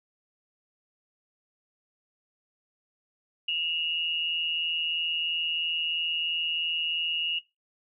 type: tone pair together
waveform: sine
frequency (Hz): 2714 / 2877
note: E7 / F#7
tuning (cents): +50 / -49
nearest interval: minor second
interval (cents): 101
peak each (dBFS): -33 / -26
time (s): 3.48-7.39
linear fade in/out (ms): 5
effects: noise-tail reverb RT60 0.2 s tail -17 dB re dry